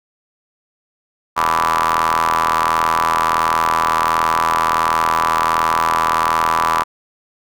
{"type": "ring-modulated tone", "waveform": "sawtooth", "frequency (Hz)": 81.4, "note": "E2", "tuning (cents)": -21, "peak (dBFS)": -7, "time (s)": [1.36, 6.84], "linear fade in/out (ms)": 20, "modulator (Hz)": 1080, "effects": []}